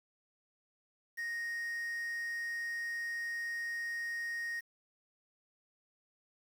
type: tone with quantisation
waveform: triangle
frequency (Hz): 1864.7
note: A#6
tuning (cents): 0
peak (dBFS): -34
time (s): 1.17-4.61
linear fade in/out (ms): 20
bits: 9
effects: none